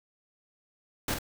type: noise with echo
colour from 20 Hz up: pink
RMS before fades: -30 dBFS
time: 1.08-1.14 s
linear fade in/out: 2 ms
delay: 47 ms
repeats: 1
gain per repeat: -6 dB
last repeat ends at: 1.187 s
effects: none